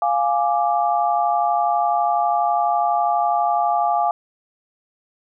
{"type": "chord", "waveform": "sine", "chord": "D diminished", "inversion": "first", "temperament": "equal", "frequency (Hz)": [698.5, 830.6, 1174.7], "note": ["F5", "Ab5", "D6"], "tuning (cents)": [0, 0, 0], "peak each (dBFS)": [-19, -20, -24], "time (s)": [0.02, 4.11], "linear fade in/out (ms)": 2, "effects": []}